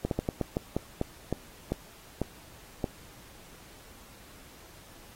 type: slowing click train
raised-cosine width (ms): 2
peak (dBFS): -14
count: 12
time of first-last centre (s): 0.05-2.842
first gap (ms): 62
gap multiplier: 1.26
effects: pink hiss -53 dBFS RMS until 5.15 s + AAC 48 kbps